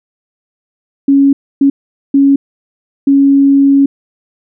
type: tone bursts at uneven times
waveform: sine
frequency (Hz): 277.2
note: C#4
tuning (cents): 0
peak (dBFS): -4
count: 4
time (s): 1.08-1.33 / 1.61-1.7 / 2.14-2.36 / 3.07-3.86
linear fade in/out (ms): 5
effects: none